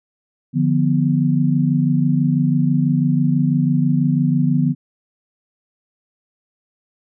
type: chord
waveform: sine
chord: B diminished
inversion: first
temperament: equal with one note detuned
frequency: 148.54 / 174.61 / 246.9 Hz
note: D3 / F3 / B3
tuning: +20 / 0 / 0 cents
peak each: -17 / -19 / -18 dBFS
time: 0.53-4.75 s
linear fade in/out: 50 ms
effects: none